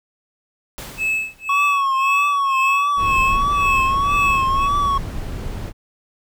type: noise with exponential decay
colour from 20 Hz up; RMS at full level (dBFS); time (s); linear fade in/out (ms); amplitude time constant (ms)
pink; -31; 0.78-1.93; 0; 250
type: tone with tremolo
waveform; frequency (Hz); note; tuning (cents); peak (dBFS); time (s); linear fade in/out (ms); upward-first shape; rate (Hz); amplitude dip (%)
triangle; 2600; E7; -24; -15; 0.97-4.69; 50; sine; 1.9; 100
type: tone with vibrato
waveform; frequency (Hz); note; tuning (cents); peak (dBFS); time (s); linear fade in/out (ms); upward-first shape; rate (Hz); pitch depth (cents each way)
triangle; 1108.7; C#6; 0; -14; 1.49-4.98; 5; triangle; 1.6; 79
type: noise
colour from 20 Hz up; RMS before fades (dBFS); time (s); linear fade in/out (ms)
brown; -26; 2.96-5.73; 50
effects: none